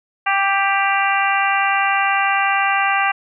harmonic tone with a mistuned harmonic, 394.4 Hz, G4, 11 cents sharp, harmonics 2 / 3 / 4 / 5 / 6 / 7, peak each -19 / -21 / -22 / -23 / -24 / -24 dBFS, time 0.26-3.12 s, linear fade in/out 10 ms, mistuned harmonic 3, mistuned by -15 cents, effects none

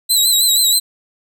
20% pulse tone with vibrato, 3957 Hz, B7, 3 cents sharp, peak -5 dBFS, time 0.09-0.8 s, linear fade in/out 20 ms, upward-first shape sine, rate 6.3 Hz, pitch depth 67 cents each way, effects none

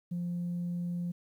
sine tone, 174.61 Hz, F3, in tune, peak -30 dBFS, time 0.11-1.12 s, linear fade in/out 10 ms, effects tanh soft clip ceiling -29 dBFS + 11-bit

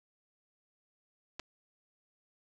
clicks, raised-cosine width 0.2 ms, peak -24 dBFS, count 2, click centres 1.395 / 1.398 s, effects none

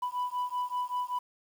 sine beating tone pair, 987.8 / 993 Hz, B5 / B5, 0 / +9 cents, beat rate 5.2 Hz, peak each -31 dBFS, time 0.02-1.19 s, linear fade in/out 10 ms, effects tanh soft clip ceiling -27 dBFS + 9-bit

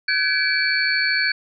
sine tone cluster, 1528 / 1681 / 2314 / 4435 Hz, G6 / G#6 / D7 / C#8, -45 / +20 / -26 / 0 cents, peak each -23 dBFS, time 0.08-1.32 s, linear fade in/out 5 ms, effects none

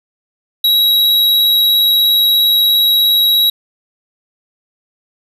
square tone with vibrato, 3861 Hz, B7, 40 cents flat, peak -9 dBFS, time 0.64-3.5 s, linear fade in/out 5 ms, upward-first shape sine, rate 17 Hz, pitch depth 12 cents each way, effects none

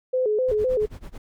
sine tone with vibrato, 466.2 Hz, A#4, in tune, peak -19 dBFS, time 0.13-0.86 s, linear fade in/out 10 ms, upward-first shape square, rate 3.9 Hz, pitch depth 160 cents each way
brown noise with tremolo, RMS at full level -34 dBFS, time 0.48-1.18 s, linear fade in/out 5 ms, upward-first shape sine, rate 9.1 Hz, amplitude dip 95%
effects none

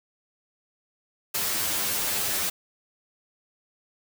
white noise with comb filter, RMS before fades -27 dBFS, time 1.34-2.5 s, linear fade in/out 10 ms, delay 10 ms, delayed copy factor +0.75, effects none

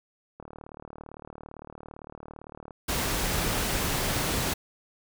click train, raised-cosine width 1 ms, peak -28 dBFS, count 88, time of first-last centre 0.4-2.708 s, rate 37.7 Hz
pink noise, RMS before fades -28 dBFS, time 2.88-4.54 s, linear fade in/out 10 ms
effects none

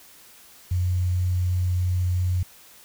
sine tone with quantisation, 90.3 Hz, F#2, 42 cents flat, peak -20 dBFS, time 0.71-2.43 s, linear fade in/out 5 ms, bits 8, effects white hiss -50 dBFS RMS until 2.84 s

